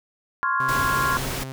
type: chord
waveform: sine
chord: Db major seventh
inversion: third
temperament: equal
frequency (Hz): 1046.5 / 1108.7 / 1396.9 / 1661.2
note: C6 / Db6 / F6 / Ab6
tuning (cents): 0 / 0 / 0 / 0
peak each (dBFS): -24 / -27 / -25 / -28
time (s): 0.43-1.17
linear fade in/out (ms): 0
type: tone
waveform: sawtooth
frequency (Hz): 132.4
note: C3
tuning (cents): +21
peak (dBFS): -28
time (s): 0.6-1.52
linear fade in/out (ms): 0
type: noise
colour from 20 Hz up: pink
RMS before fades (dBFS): -29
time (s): 0.68-1.44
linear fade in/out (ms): 10
effects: none